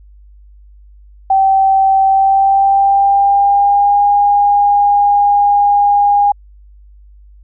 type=tone with pitch glide; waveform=sine; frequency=774 to 814.4 Hz; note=G5 to G#5; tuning=-22 to -34 cents; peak=-7 dBFS; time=1.3-6.32 s; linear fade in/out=5 ms; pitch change=+88 cents; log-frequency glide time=2.06-4.02 s; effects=added 50 Hz sine -38 dBFS peak until 7.43 s